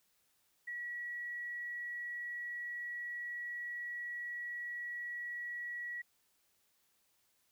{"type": "tone", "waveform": "sine", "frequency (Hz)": 1927, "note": "B6", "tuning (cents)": -43, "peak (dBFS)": -39, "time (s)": [0.67, 6.02], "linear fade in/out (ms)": 10, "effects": ["white hiss -75 dBFS RMS until 7.51 s"]}